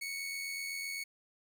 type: tone with amplitude modulation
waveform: sawtooth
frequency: 2217 Hz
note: C#7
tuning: in tune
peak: -32 dBFS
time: 0.01-1.04 s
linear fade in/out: 10 ms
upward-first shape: sine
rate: 87.8 Hz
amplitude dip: 40%
effects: none